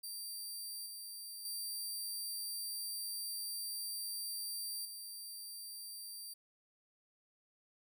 15% pulse tone with level steps, 4699 Hz, D8, in tune, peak -36 / -39 / -33 / -39 dBFS, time 0.03-6.34 s, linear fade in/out 10 ms, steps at 0.86 / 1.45 / 4.85 s, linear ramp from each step 2 ms, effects none

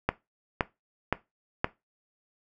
click train, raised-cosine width 0.5 ms, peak -8 dBFS, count 4, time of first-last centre 0.09-1.644 s, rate 1.93 Hz, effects noise-tail reverb RT60 0.2 s tail -17 dB re dry

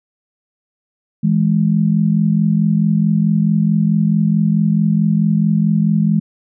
sine tone pair together, 163.6 / 208.2 Hz, E3 / G#3, -13 / +5 cents, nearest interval major third, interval 418 cents, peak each -14 dBFS, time 1.23-6.2 s, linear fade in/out 10 ms, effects none

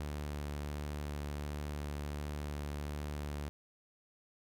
sawtooth tone with vibrato, 73.42 Hz, D2, in tune, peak -34 dBFS, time 0-3.49 s, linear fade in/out 0 ms, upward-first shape sine, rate 1.4 Hz, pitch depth 11 cents each way, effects none

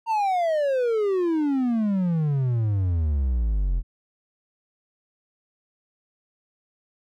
triangle exponential sweep, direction down, 928 to 41.05 Hz, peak -18 dBFS, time 0.06-3.83 s, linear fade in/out 50 ms, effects none

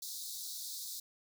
pink high-pass noise, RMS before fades -43 dBFS, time 0.02-1 s, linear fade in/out 5 ms, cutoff 3700 Hz, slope 96 dB/octave, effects none

